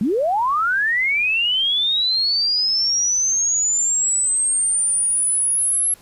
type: linear sweep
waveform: sine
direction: up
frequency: 182.9 to 11175 Hz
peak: -16 dBFS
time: 0.01-5.94 s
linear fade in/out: 2 ms
effects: pink hiss -49 dBFS RMS until 6.01 s + resampled to 32000 Hz